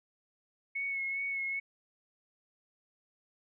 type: tone with vibrato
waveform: sine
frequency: 2197 Hz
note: C#7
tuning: 16 cents flat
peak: -32 dBFS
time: 0.75-1.6 s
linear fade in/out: 10 ms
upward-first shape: sine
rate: 2.5 Hz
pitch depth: 25 cents each way
effects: none